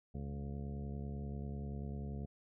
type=harmonic tone with a mistuned harmonic; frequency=70.2 Hz; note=C#2; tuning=22 cents sharp; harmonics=1 / 2 / 3 / 4 / 5 / 6 / 7 / 8 / 10; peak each=-43 / -44 / -46 / -56 / -60 / -54 / -60 / -61 / -60 dBFS; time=0.14-2.26 s; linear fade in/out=10 ms; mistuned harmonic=1; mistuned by=+57 cents; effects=none